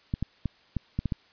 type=clicks; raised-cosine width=5 ms; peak=-15 dBFS; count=7; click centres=0.139 / 0.226 / 0.457 / 0.767 / 0.99 / 1.057 / 1.122 s; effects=white hiss -60 dBFS RMS until 1.32 s + resampled to 11025 Hz